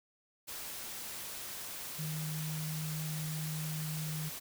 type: tone in noise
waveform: sine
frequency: 155.56 Hz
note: D#3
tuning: in tune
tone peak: -36 dBFS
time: 1.98-4.3 s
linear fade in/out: 20 ms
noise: white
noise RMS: -43 dBFS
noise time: 0.47-4.4 s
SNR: +4 dB
effects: none